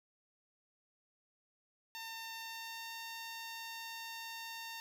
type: tone with pitch glide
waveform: 10% pulse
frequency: 906 to 912.3 Hz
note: A#5 to A#5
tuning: -50 to -38 cents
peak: -35 dBFS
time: 1.95-4.8 s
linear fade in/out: 0 ms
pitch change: +12 cents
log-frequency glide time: 2.4-2.91 s
effects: none